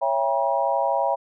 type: chord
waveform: sine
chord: C# diminished seventh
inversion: none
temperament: just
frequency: 554.4 / 665.2 / 798.3 / 957.9 Hz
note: C#5 / E5 / G5 / Bb5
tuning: 0 / +16 / +31 / +47 cents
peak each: -25 dBFS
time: 0.01-1.16 s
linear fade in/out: 20 ms
effects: none